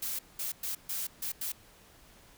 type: noise bursts at uneven times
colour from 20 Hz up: blue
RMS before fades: -35 dBFS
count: 6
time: 0.02-0.19 / 0.39-0.52 / 0.63-0.75 / 0.89-1.07 / 1.22-1.32 / 1.41-1.52 s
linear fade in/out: 5 ms
effects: pink hiss -58 dBFS RMS until 2.37 s